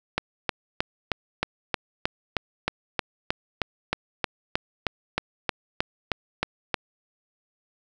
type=click train; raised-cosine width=0.3 ms; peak=-7 dBFS; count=22; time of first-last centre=0.18-6.742 s; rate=3.2 Hz; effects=none